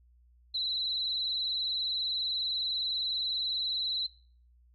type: tone with vibrato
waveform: sine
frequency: 3994 Hz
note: B7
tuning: 19 cents sharp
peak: -29 dBFS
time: 0.54-4.07 s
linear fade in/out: 10 ms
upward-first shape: triangle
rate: 20 Hz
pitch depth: 71 cents each way
effects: noise-tail reverb RT60 0.5 s tail -24 dB re dry + added 60 Hz sine -59 dBFS peak until 4.74 s